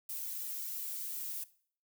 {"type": "noise with flanger", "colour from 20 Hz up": "violet", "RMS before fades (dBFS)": -40, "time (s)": [0.09, 1.44], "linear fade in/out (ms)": 5, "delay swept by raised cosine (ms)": [1.8, 2.49], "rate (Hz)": 2.8, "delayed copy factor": -0.8, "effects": ["noise-tail reverb RT60 0.5 s tail -18 dB re dry"]}